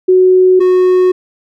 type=tone pair in turn; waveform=sine / triangle; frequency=370 / 366.8 Hz; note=F#4 / F#4; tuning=0 / -15 cents; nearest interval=unison; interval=15 cents; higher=first; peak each=-4 dBFS; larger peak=neither; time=0.08-0.6 / 0.6-1.12 s; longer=neither; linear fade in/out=10 ms; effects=none